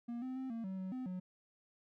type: tone with pitch steps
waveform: triangle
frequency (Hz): 236.8 / 257.7 / 262 / 229 / 189.9 / 187.6 / 255.8 / 183.2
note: A#3 / C4 / C4 / A#3 / F#3 / F#3 / C4 / F#3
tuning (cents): +27 / -26 / +2 / -31 / +45 / +24 / -39 / -17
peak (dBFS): -37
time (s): 0.08-1.2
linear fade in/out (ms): 10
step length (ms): 140
effects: none